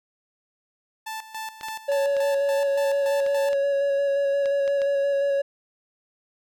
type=tone with tremolo; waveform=sawtooth; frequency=880 Hz; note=A5; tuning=in tune; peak=-27 dBFS; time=1.06-3.54 s; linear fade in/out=10 ms; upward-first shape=square; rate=3.5 Hz; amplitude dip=75%
type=clicks; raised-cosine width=0.2 ms; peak=-20 dBFS; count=8; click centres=1.611 / 1.685 / 2.167 / 3.264 / 3.531 / 4.458 / 4.678 / 4.818 s
type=tone with vibrato; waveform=triangle; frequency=559 Hz; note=C#5; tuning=14 cents sharp; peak=-18 dBFS; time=1.88-5.42 s; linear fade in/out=10 ms; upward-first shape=square; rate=5.7 Hz; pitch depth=13 cents each way
effects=none